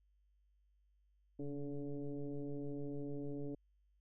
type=tone with frequency modulation; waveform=sine; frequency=145.3 Hz; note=D3; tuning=18 cents flat; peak=-39 dBFS; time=1.39-3.55 s; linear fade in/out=5 ms; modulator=142 Hz; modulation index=2.2; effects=added 50 Hz sine -70 dBFS peak until 4 s